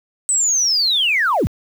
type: linear sweep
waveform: sine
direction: down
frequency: 8160 to 32.81 Hz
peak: -13 dBFS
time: 0.29-1.47 s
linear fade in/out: 0 ms
effects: tanh soft clip ceiling -9 dBFS + 7-bit